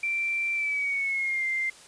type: tone with pitch glide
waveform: sine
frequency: 2349 to 2093 Hz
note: D7 to C7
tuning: 0 to 0 cents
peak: -25 dBFS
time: 0.03-1.7 s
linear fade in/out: 5 ms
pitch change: -200 cents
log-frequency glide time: 0.54-1.46 s
effects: white hiss -50 dBFS RMS until 1.87 s + resampled to 22050 Hz